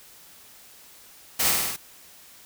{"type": "noise with echo", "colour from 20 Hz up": "white", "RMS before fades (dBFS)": -23, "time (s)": [1.39, 1.51], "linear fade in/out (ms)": 10, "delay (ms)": 51, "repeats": 5, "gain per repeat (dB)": -2, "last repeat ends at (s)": 1.765, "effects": ["white hiss -50 dBFS RMS until 2.45 s"]}